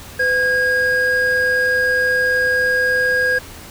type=tone pair together; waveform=triangle; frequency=505 / 1634 Hz; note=B4 / G#6; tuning=+39 / -29 cents; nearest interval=octave + minor sixth; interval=2032 cents; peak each=-19 / -13 dBFS; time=0.19-3.39 s; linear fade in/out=10 ms; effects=added 86 Hz sine -42 dBFS peak until 3.7 s + pink hiss -37 dBFS RMS until 3.7 s